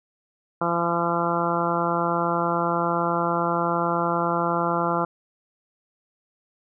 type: harmonic tone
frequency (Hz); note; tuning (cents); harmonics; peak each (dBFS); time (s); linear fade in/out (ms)
170.6; F3; -40; 1 / 2 / 3 / 4 / 5 / 6 / 7 / 8; -29 / -29 / -29 / -29 / -29 / -29 / -29 / -29; 0.61-5.05; 5
effects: none